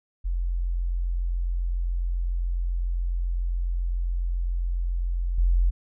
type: tone with level steps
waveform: sine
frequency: 43.65 Hz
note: F1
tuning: in tune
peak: -23 / -17 dBFS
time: 0.24-5.71 s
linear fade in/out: 20 ms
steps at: 5.38 s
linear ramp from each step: 5 ms
effects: none